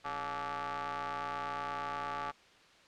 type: ring-modulated tone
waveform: sawtooth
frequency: 148.6 Hz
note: D3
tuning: 21 cents sharp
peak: -29 dBFS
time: 0.04-2.32 s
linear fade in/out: 20 ms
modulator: 1010 Hz
effects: white hiss -60 dBFS RMS until 2.87 s + low-pass 4000 Hz 12 dB/octave